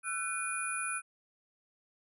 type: tone cluster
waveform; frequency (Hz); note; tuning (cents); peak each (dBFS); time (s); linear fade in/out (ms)
sine; 1342 / 1498 / 2449 / 9860; E6 / F#6 / D#7 / D#9; +31 / +21 / -28 / -17; -39 / -39 / -39 / -37; 0.03-1.02; 50
effects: none